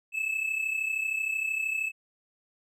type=tone pair together; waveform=triangle; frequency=2583 / 2616 Hz; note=E7 / E7; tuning=-36 / -14 cents; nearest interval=unison; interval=22 cents; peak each=-32 / -27 dBFS; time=0.12-1.92 s; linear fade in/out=50 ms; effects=none